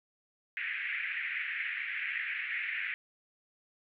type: band-pass noise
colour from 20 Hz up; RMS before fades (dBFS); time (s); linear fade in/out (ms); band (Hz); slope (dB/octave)
white; -36; 0.57-2.94; 0; 1700 to 2400; 48
effects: none